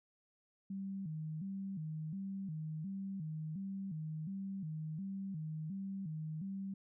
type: tone with vibrato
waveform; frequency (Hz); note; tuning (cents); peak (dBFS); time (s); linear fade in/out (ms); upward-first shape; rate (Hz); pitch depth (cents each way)
sine; 174.3; F3; -3; -39; 0.7-6.74; 5; square; 1.4; 190
effects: none